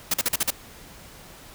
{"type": "noise bursts", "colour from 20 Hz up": "white", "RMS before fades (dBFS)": -22, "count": 6, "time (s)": [0.11, 0.505], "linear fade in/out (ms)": 5, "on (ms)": 30, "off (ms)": 43, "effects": ["pink hiss -46 dBFS RMS until 1.54 s"]}